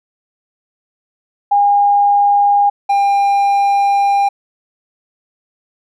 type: tone pair in turn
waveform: sine / triangle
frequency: 812 / 800.4 Hz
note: G#5 / G5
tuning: -39 / +36 cents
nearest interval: unison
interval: 25 cents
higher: first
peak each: -8 dBFS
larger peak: neither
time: 1.51-2.7 / 2.89-4.29 s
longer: second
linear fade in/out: 10 ms
effects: none